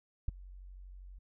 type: tone with ADSR envelope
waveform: sine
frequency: 46.25 Hz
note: F#1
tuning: in tune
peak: -23 dBFS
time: 0.28-1.19 s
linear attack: 6 ms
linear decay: 9 ms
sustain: -24 dB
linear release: 9 ms
effects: none